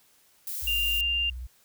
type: noise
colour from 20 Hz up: violet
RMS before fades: -34 dBFS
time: 0.47-1.01 s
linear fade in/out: 2 ms
type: tone with vibrato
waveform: sine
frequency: 61.74 Hz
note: B1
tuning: in tune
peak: -34 dBFS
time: 0.62-1.47 s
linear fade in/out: 10 ms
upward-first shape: triangle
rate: 19 Hz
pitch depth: 170 cents each way
type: tone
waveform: sine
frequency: 2794 Hz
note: F7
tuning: in tune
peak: -24 dBFS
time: 0.67-1.3 s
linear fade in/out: 5 ms
effects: white hiss -62 dBFS RMS until 1.64 s